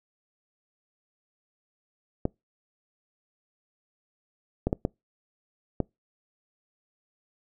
clicks, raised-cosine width 2 ms, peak -11 dBFS, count 5, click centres 2.254 / 4.67 / 4.729 / 4.851 / 5.803 s, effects noise-tail reverb RT60 0.2 s tail -26 dB re dry

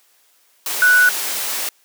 sine tone in noise, 1480 Hz, F#6, in tune, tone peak -9 dBFS, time 0.82-1.09 s, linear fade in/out 2 ms, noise white, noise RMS -23 dBFS, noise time 0.66-1.69 s, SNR +11 dB, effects white hiss -57 dBFS RMS until 1.84 s + high-pass 400 Hz 12 dB/octave

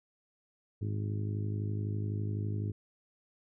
harmonic tone, 51.91 Hz, G#1, in tune, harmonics 2 / 3 / 4 / 5 / 6 / 7 / 8, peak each -32 / -44 / -43 / -47 / -45 / -49 / -49 dBFS, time 0.81-2.72 s, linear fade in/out 10 ms, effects none

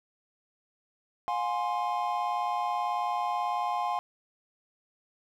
triangle chord, F minor, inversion none, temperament equal with one note detuned, 712.3 / 830.6 / 1046.5 Hz, F5 / Ab5 / C6, +34 / 0 / 0 cents, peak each -30 dBFS, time 1.28-3.99 s, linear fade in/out 0 ms, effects none

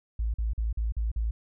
sine tone bursts, 55.4 Hz, A1, 13 cents sharp, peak -25 dBFS, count 6, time 0.19-1.31 s, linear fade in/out 5 ms, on 150 ms, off 44 ms, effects none

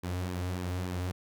sawtooth tone with flanger, 90.3 Hz, F#2, 42 cents flat, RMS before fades -34 dBFS, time 0.03-1.12 s, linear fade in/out 10 ms, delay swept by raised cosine 1.4 to 5.8 ms, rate 3.5 Hz, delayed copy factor -0.5, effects none

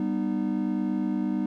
triangle chord, G augmented, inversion none, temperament just, 196 / 245 / 306.2 Hz, G3 / B3 / D#4, 0 / -14 / -28 cents, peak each -27 dBFS, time 0-1.46 s, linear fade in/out 2 ms, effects none

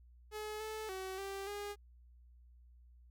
sawtooth tone with pitch steps, 426.4 / 434.8 / 378.2 / 392.1 / 409.4 Hz, G#4 / A4 / F#4 / G4 / G#4, +46 / -21 / +38 / 0 / -25 cents, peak -37 dBFS, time 0.31-1.76 s, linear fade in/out 50 ms, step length 290 ms, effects added 60 Hz sine -58 dBFS peak until 3.1 s

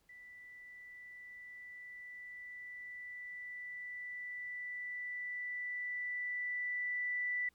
sine tone with level ramp, 1975.5 Hz, B6, in tune, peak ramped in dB -52 to -33 dBFS, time 0.09-7.49 s, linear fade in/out 5 ms, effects pink hiss -75 dBFS RMS until 7.54 s

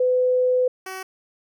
sine / 10% pulse tone pair in turn, 504 / 377.6 Hz, B4 / F#4, +35 / +35 cents, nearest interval perfect fourth, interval 500 cents, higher first, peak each -16 / -23 dBFS, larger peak first, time 0-0.68 / 0.86-1.03 s, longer first, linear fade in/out 5 ms, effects none

